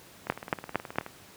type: two click trains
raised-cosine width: 0.5 ms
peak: -23 / -9 dBFS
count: 16 / 4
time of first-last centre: 0.27-1.064 / 0.3-0.985 s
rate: 18.9 / 4.38 Hz
effects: pink hiss -52 dBFS RMS until 1.36 s + high-pass 100 Hz 12 dB/octave